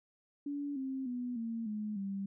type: tone with pitch steps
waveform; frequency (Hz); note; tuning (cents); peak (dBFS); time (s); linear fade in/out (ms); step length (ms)
sine; 286.2 / 265.5 / 246.3 / 228.5 / 211.9 / 196.61; D4 / C4 / B3 / A#3 / G#3 / G3; -45 / +25 / -5 / -34 / +35 / +5; -35; 0.46-2.26; 5; 300
effects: none